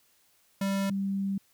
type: tone pair in turn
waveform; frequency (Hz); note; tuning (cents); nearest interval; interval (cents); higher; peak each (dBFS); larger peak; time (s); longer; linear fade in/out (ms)
square / sine; 196 / 196; G3 / G3; 0 / 0; unison; 0; neither; -27; neither; 0.61-0.9 / 0.9-1.38; second; 5
effects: white hiss -66 dBFS RMS until 1.53 s